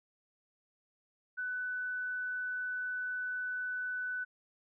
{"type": "tone", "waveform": "sine", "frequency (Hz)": 1496, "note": "F#6", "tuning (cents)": 19, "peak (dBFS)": -34, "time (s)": [1.37, 4.25], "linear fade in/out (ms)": 20, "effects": []}